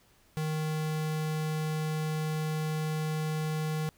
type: tone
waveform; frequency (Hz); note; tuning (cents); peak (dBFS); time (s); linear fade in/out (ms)
square; 155.56; D#3; 0; -30; 0.37-3.89; 0
effects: pink hiss -64 dBFS RMS until 3.97 s